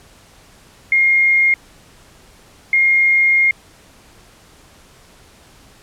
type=tone bursts at uneven times; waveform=sine; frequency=2133 Hz; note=C7; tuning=33 cents sharp; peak=-10 dBFS; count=2; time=0.92-1.54 / 2.73-3.51 s; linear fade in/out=2 ms; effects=pink hiss -47 dBFS RMS until 5.82 s + low-pass 11000 Hz 12 dB/octave